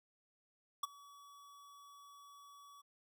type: tone with ADSR envelope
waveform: square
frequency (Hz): 1137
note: C#6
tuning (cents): +44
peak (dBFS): -33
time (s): 0.83-2.82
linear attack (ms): 6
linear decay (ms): 20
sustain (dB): -24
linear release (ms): 16
effects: none